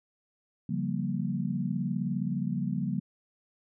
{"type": "chord", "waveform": "sine", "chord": "G half-diminished seventh", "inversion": "second", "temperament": "just", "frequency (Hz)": [141.12, 176.4, 196, 235.2], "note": ["Db3", "F3", "G3", "Bb3"], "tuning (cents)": [31, 18, 0, 16], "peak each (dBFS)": [-34, -33, -33, -34], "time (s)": [0.69, 3], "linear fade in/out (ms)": 5, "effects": []}